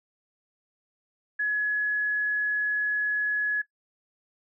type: tone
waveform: sine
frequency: 1691 Hz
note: G#6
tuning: 31 cents sharp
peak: -23 dBFS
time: 1.39-3.62 s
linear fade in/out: 10 ms
effects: noise-tail reverb RT60 0.1 s tail -19 dB re dry